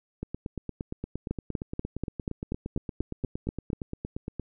two click trains, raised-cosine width 3 ms, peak -20 / -16 dBFS, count 37 / 11, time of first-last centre 0.23-4.397 / 1.31-3.731 s, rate 8.64 / 4.13 Hz, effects none

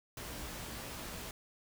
pink noise with comb filter, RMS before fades -44 dBFS, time 0.17-1.31 s, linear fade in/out 2 ms, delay 17 ms, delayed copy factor +0.55, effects none

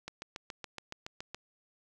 click train, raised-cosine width 0.2 ms, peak -23 dBFS, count 10, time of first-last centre 0.08-1.346 s, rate 7.11 Hz, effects none

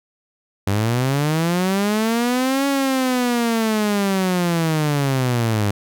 sawtooth linear two-way sweep, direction up then down, 95.8 to 279.7 to 99.6 Hz, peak -13 dBFS, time 0.67-5.71 s, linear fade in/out 5 ms, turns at 2.67 s, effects none

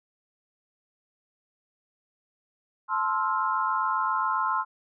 sine chord, F major seventh, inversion first, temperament just, 873.1 / 1047.7 / 1309.6 / 1396.9 Hz, A5 / C6 / E6 / F6, -14 / +2 / -12 / 0 cents, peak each -31 / -26 / -30 / -32 dBFS, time 2.88-4.65 s, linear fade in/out 50 ms, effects none

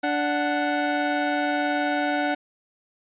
25% pulse tone pair together, 292.3 / 740 Hz, D4 / F#5, -8 / 0 cents, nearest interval octave + major third, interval 1608 cents, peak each -21 dBFS, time 0.03-2.35 s, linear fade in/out 10 ms, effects resampled to 8000 Hz

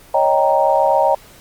sine chord, Eb dominant seventh, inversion third, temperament equal, 554.4 / 622.3 / 784 / 932.3 Hz, Db5 / Eb5 / G5 / Bb5, 0 / 0 / 0 / 0 cents, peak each -17 dBFS, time 0.14-1.15 s, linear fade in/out 5 ms, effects pink hiss -44 dBFS RMS until 1.4 s + Opus 24 kbps

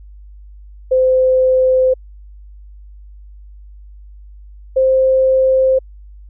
sine tone pair in turn, 516 / 524.4 Hz, C5 / C5, -24 / +4 cents, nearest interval unison, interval 28 cents, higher second, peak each -9 dBFS, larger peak neither, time 0.91-1.94 / 4.76-5.79 s, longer neither, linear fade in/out 10 ms, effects added 50 Hz sine -35 dBFS peak until 6.29 s

